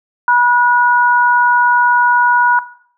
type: tone pair together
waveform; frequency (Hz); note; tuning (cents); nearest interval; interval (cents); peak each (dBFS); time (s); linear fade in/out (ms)
sine; 971 / 1454.9; B5 / F#6; -30 / -30; perfect fifth; 700; -10 / -12; 0.28-2.59; 2
effects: noise-tail reverb RT60 0.6 s tail -17 dB re dry